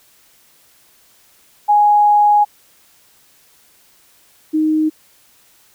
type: tone pair in turn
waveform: sine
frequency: 830.6 / 311.1 Hz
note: G#5 / D#4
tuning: 0 / 0 cents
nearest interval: octave + perfect fourth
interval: 1700 cents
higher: first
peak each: -8 / -12 dBFS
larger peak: first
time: 1.68-2.45 / 4.53-4.9 s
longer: first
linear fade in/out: 20 ms
effects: white hiss -52 dBFS RMS until 5.74 s